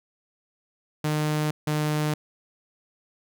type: tone pair in turn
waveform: sawtooth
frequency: 152.1 / 151.52 Hz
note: D#3 / D#3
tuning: -39 / -46 cents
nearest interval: unison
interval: 7 cents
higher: first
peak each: -19 dBFS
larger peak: neither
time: 1.04-1.51 / 1.67-2.14 s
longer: neither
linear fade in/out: 5 ms
effects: none